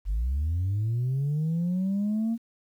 sine linear sweep, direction up, 45.29 to 233.1 Hz, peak -22 dBFS, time 0.05-2.38 s, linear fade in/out 50 ms, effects tanh soft clip ceiling -22 dBFS + 10-bit

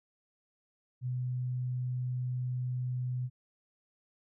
sine tone, 125.6 Hz, B2, 30 cents sharp, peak -31 dBFS, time 1.01-3.3 s, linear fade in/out 50 ms, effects none

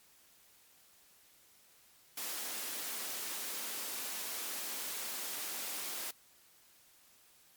white high-pass noise, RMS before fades -40 dBFS, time 2.17-6.11 s, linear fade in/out 5 ms, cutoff 210 Hz, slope 24 dB/octave, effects white hiss -64 dBFS RMS until 7.56 s + MP3 96 kbps

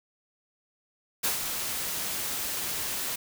white noise with ADSR envelope, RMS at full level -26 dBFS, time 1.23-3.16 s, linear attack 16 ms, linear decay 130 ms, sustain -6 dB, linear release 8 ms, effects none

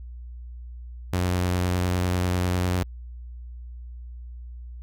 sawtooth tone with vibrato, 90.1 Hz, F#2, 45 cents flat, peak -18 dBFS, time 1.13-2.83 s, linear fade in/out 0 ms, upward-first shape sine, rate 10 Hz, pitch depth 21 cents each way, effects added 60 Hz sine -36 dBFS peak until 4.82 s

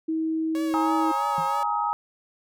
sine tone, 320 Hz, D#4, 49 cents sharp, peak -23 dBFS, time 0.08-1.12 s, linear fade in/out 10 ms
sawtooth tone with vibrato, 554 Hz, C#5, 1 cent flat, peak -30 dBFS, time 0.55-1.63 s, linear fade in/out 0 ms, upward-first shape triangle, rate 3.1 Hz, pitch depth 62 cents each way
sine chord, Ab suspended second, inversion none, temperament equal with one note detuned, 830.6 / 932.3 / 1267.7 Hz, Ab5 / Bb5 / Eb6, 0 / 0 / +32 cents, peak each -27 dBFS, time 0.74-1.93 s, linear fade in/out 0 ms
sine tone with exponential decay, 163.4 Hz, E3, 15 cents flat, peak -29 dBFS, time 1.38-1.52 s, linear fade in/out 2 ms, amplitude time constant 29 ms
effects none

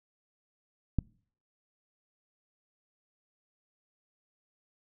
click, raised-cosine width 5 ms, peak -14 dBFS, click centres 0.987 s, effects noise-tail reverb RT60 0.5 s tail -25 dB re dry

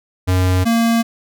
square tone pair in turn, 92 / 230.4 Hz, F#2 / A#3, -9 / -20 cents, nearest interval octave + major third, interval 1589 cents, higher second, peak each -13 dBFS, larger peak neither, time 0.27-0.65 / 0.65-1.03 s, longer neither, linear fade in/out 20 ms, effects none

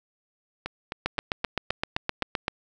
two click trains, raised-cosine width 0.3 ms, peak -15 / -9 dBFS, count 7 / 12, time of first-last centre 0.66-2.227 / 1.06-2.481 s, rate 3.83 / 7.74 Hz, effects none

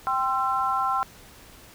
sine chord, C major, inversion second, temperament equal with one note detuned, 784 / 1046.5 / 1342.3 Hz, G5 / C6 / E6, 0 / 0 / +31 cents, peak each -27 / -26 / -26 dBFS, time 0.07-1.03 s, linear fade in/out 0 ms, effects pink hiss -49 dBFS RMS until 1.74 s

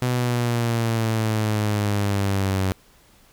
sawtooth exponential sweep, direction down, 125.4 to 94.3 Hz, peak -16 dBFS, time 0.02-2.72 s, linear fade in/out 0 ms, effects pink hiss -55 dBFS RMS until 3.32 s

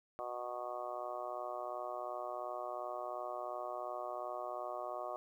harmonic tone, 122.8 Hz, B2, 9 cents flat, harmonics 3 / 4 / 5 / 6 / 7 / 8 / 9 / 10, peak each -50 / -51 / -43 / -45 / -54 / -55 / -46 / -51 dBFS, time 0.19-5.16 s, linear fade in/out 0 ms, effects 12-bit

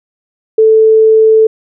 sine tone, 440 Hz, A4, in tune, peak -3 dBFS, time 0.58-1.47 s, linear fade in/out 5 ms, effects none

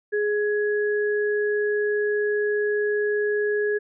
sine tone pair together, 417.5 / 1674.3 Hz, G#4 / G#6, +9 / +14 cents, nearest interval 2 octaves, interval 2405 cents, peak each -21 / -28 dBFS, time 0.12-3.79 s, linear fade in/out 20 ms, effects none

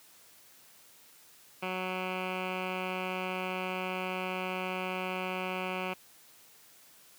10% pulse tone with low-pass filter, 185 Hz, F#3, in tune, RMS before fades -35 dBFS, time 1.62-5.94 s, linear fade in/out 10 ms, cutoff 2400 Hz, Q 3.5, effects white hiss -58 dBFS RMS until 7.18 s + high-pass 100 Hz 12 dB/octave

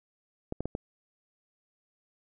clicks, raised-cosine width 2 ms, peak -19 dBFS, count 4, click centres 0.524 / 0.606 / 0.656 / 0.751 s, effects none

